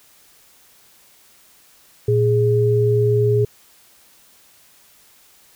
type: tone pair together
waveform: sine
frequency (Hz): 115.94 / 415.3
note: A#2 / G#4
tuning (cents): -9 / 0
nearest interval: octave + minor seventh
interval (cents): 2209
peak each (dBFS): -16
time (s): 2.08-3.45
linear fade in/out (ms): 5
effects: white hiss -52 dBFS RMS until 5.55 s